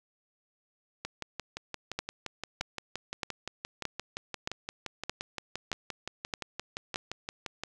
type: two click trains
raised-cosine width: 0.2 ms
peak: -14 / -18 dBFS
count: 9 / 39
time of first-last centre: 1.99-6.959 / 1.05-7.636 s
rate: 1.61 / 5.77 Hz
effects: none